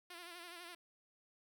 5% pulse tone with vibrato, 347.4 Hz, F4, 9 cents flat, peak -38 dBFS, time 0.1-0.75 s, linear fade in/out 5 ms, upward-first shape sine, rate 12 Hz, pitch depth 64 cents each way, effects none

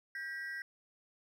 triangle ring-modulated tone, 1760 Hz, A6, in tune, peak -34 dBFS, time 0.15-0.62 s, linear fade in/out 2 ms, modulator 166 Hz, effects none

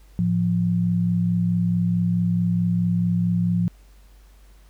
sine tone pair together, 110 / 174.61 Hz, A2 / F3, 0 / 0 cents, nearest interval minor sixth, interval 800 cents, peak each -24 / -19 dBFS, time 0.19-3.68 s, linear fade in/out 0 ms, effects added 49 Hz sine -47 dBFS peak until 4.69 s + pink hiss -59 dBFS RMS until 4.69 s

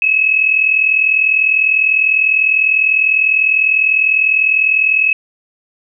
sine tone pair together, 2546 / 2586 Hz, D#7 / E7, +39 / -34 cents, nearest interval unison, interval 27 cents, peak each -15 / -11 dBFS, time 0.02-5.13 s, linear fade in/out 2 ms, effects none

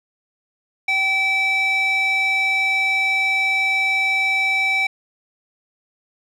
square tone with band-pass filter, 771 Hz, G5, 29 cents flat, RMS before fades -19 dBFS, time 0.88-4.87 s, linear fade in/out 5 ms, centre 2500 Hz, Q 3.6, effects none

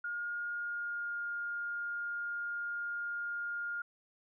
sine tone with pitch glide, 1423 to 1414 Hz, F6 to F6, +32 to +21 cents, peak -35 dBFS, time 0.04-3.82 s, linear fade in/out 5 ms, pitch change -11 cents, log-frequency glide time 0.52-1.21 s, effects none

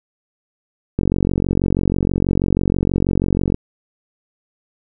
click train, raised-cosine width 3 ms, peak -4 dBFS, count 119, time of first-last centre 0.99-3.544 s, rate 46.2 Hz, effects none

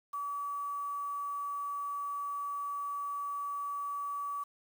sine tone with quantisation, 1144 Hz, D6, 46 cents flat, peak -34 dBFS, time 0.13-4.44 s, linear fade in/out 10 ms, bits 9, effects none

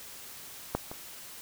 clicks, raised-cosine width 1 ms, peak -13 / -25 dBFS, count 2, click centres 0.75 / 0.915 s, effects white hiss -46 dBFS RMS until 1.41 s

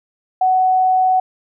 sine tone, 746 Hz, F#5, 14 cents sharp, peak -11 dBFS, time 0.41-1.2 s, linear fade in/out 5 ms, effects none

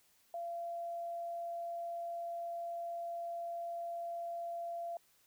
sine tone, 684 Hz, F5, 36 cents flat, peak -38 dBFS, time 0.34-4.97 s, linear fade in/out 2 ms, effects white hiss -70 dBFS RMS until 5.26 s

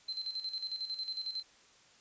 sine tone with tremolo, 4100 Hz, C8, 36 cents flat, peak -34 dBFS, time 0.08-1.43 s, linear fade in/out 10 ms, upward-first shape square, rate 11 Hz, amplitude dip 65%, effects white hiss -62 dBFS RMS until 2 s + resampled to 16000 Hz

